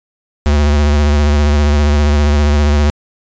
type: tone with vibrato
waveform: square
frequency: 73.42 Hz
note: D2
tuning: in tune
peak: -9 dBFS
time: 0.46-2.9 s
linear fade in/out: 0 ms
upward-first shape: triangle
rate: 15 Hz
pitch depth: 51 cents each way
effects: resampled to 16000 Hz